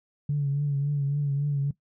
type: tone with vibrato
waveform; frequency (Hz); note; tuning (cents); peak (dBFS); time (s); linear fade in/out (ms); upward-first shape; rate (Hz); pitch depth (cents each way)
sine; 142.7; D3; -49; -22; 0.29-1.71; 5; triangle; 3.6; 53
effects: noise-tail reverb RT60 0.1 s tail -18 dB re dry + tanh soft clip ceiling -18 dBFS